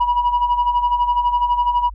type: tone with tremolo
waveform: sine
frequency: 970 Hz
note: B5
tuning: 31 cents flat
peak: -10 dBFS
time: 0-1.9 s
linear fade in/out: 10 ms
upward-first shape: sine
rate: 12 Hz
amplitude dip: 70%
effects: tanh soft clip ceiling -11 dBFS + added 50 Hz sine -31 dBFS peak until 1.94 s